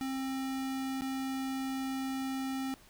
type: tone with dropouts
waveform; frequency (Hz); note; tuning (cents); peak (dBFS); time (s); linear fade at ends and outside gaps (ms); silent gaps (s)
square; 265.8; C4; +27; -34; 0.01-2.74; 0; 1.009-1.02
effects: pink hiss -59 dBFS RMS until 2.89 s